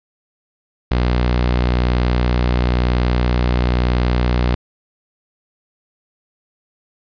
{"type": "tone", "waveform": "sawtooth", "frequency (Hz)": 61, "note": "B1", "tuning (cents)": -21, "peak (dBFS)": -10, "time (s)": [0.91, 4.55], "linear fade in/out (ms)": 5, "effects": ["resampled to 11025 Hz", "7-bit"]}